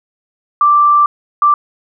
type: tone bursts at uneven times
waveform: sine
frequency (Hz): 1174.7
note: D6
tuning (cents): 0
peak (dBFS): -6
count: 2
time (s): 0.61-1.06 / 1.42-1.54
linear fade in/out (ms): 2
effects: none